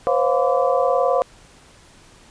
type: tone cluster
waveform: sine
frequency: 499.7 / 539 / 707 / 1014 / 1158 Hz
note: B4 / C#5 / F5 / B5 / D6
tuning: +20 / -49 / +21 / +45 / -25 cents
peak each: -21 / -19 / -21 / -27 / -26 dBFS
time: 0.07-1.22 s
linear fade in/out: 0 ms
effects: pink hiss -49 dBFS RMS until 2.3 s + resampled to 22050 Hz